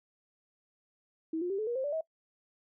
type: tone with pitch steps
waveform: sine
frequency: 321.9 / 355.1 / 391.8 / 432.2 / 476.8 / 526 / 580.2 / 640.1 Hz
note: E4 / F4 / G4 / A4 / A#4 / C5 / D5 / D#5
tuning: -41 / +29 / -1 / -31 / +39 / +9 / -21 / +49 cents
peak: -30 dBFS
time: 1.33-2.01 s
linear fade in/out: 5 ms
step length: 85 ms
effects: noise-tail reverb RT60 0.1 s tail -21 dB re dry